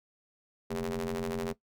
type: ring-modulated tone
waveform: sawtooth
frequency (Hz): 87.9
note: F2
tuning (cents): +12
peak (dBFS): -25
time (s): 0.7-1.53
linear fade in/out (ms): 10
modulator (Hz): 314
effects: noise-tail reverb RT60 0.1 s tail -17 dB re dry